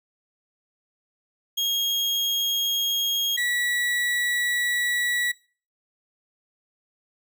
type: tone pair in turn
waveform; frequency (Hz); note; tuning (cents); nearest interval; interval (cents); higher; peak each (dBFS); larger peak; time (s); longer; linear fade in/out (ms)
35% pulse; 3264 / 1940.8; G#7 / B6; -31 / -31; major sixth; 900; first; -21; neither; 1.57-3.37 / 3.37-5.32; second; 10
effects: noise-tail reverb RT60 0.4 s tail -21 dB re dry